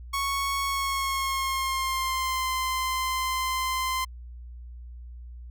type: tone with pitch glide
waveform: sawtooth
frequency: 1106 to 1037.9 Hz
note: C#6 to C6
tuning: -4 to -14 cents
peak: -22 dBFS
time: 0.13-4.05 s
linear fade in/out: 10 ms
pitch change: -110 cents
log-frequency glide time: 0.65-2.46 s
effects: added 60 Hz sine -39 dBFS peak until 5.5 s